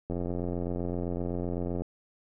click train, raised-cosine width 2 ms, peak -20 dBFS, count 152, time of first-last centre 0.1-1.82 s, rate 87.8 Hz, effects none

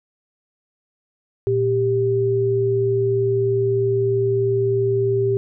sine tone pair together, 116.9 / 393.7 Hz, A#2 / G4, +5 / +8 cents, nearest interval octave + major sixth, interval 2103 cents, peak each -22 / -17 dBFS, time 1.47-5.37 s, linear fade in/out 0 ms, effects none

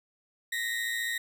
35% pulse tone pair together, 1864.7 / 1978.9 Hz, A#6 / B6, 0 / +3 cents, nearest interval minor second, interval 103 cents, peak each -29 / -35 dBFS, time 0.52-1.18 s, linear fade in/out 5 ms, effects none

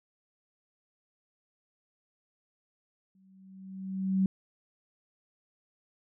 sine tone with exponential growth, 190.6 Hz, G3, 48 cents flat, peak -21 dBFS, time 3.15-4.26 s, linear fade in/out 2 ms, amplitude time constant 240 ms, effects none

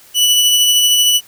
sawtooth tone with tremolo, 2960 Hz, F#7, in tune, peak -5 dBFS, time 0.14-1.21 s, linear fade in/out 50 ms, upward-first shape sine, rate 13 Hz, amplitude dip 25%, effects white hiss -44 dBFS RMS until 1.27 s

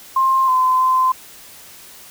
sine tone with pitch steps, 1058 / 1026 / 1032 Hz, C6 / C6 / C6, +19 / -34 / -24 cents, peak -12 dBFS, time 0.16-1.12 s, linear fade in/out 5 ms, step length 320 ms, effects white hiss -41 dBFS RMS until 2.1 s

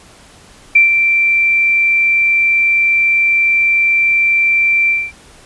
sine tone with ADSR envelope, 2349 Hz, D7, in tune, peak -3 dBFS, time 0.75-5.12 s, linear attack 8 ms, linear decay 130 ms, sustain -6 dB, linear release 230 ms, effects pink hiss -42 dBFS RMS until 5.45 s + resampled to 24000 Hz

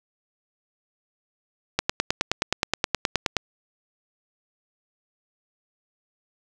click train, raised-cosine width 0.2 ms, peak -3 dBFS, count 16, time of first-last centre 1.79-3.367 s, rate 9.51 Hz, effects none

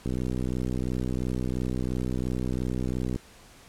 click train, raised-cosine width 3 ms, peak -17 dBFS, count 196, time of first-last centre 0.06-3.16 s, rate 62.9 Hz, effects pink hiss -52 dBFS RMS until 3.68 s + low-pass 11000 Hz 12 dB/octave

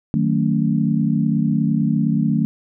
sine chord, D# half-diminished seventh, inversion none, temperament just, 155.56 / 186.68 / 224 / 280 Hz, D#3 / F#3 / A3 / C#4, 0 / +16 / +31 / +18 cents, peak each -20 / -22 / -19 / -24 dBFS, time 0.14-2.45 s, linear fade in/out 0 ms, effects none

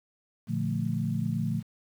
sine chord, Bb major seventh, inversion none, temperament equal, 116.54 / 146.83 / 174.61 / 220 Hz, Bb2 / D3 / F3 / A3, 0 / 0 / 0 / 0 cents, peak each -32 dBFS, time 0.47-1.63 s, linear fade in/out 50 ms, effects 9-bit

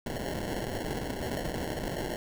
white noise with sample-and-hold, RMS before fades -34 dBFS, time 0.06-2.16 s, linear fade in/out 2 ms, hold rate 1225 Hz, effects none

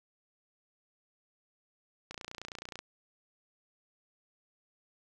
click train, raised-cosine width 0.2 ms, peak -24 dBFS, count 21, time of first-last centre 2.11-2.79 s, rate 29.4 Hz, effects none

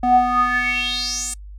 square tone with band-pass filter sweep, 246.9 Hz, B3, in tune, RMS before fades -19 dBFS, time 0.03-1.34 s, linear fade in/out 5 ms, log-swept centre 580 to 8500 Hz, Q 6.6, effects noise-tail reverb RT60 0.1 s tail -24 dB re dry + added 50 Hz sine -34 dBFS peak until 1.58 s

